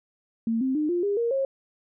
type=tone with pitch steps; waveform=sine; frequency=227.3 / 262.6 / 303.4 / 350.5 / 405 / 467.9 / 540.6 Hz; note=A#3 / C4 / D#4 / F4 / G#4 / A#4 / C#5; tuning=-43 / +6 / -44 / +6 / -43 / +6 / -44 cents; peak=-22 dBFS; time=0.47-1.45 s; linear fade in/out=2 ms; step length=140 ms; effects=none